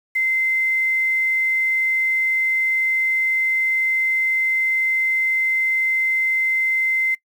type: tone with quantisation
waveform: sine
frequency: 2073 Hz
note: C7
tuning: 17 cents flat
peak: -17 dBFS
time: 0.15-7.15 s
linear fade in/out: 10 ms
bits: 7
effects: noise-tail reverb RT60 0.1 s tail -22 dB re dry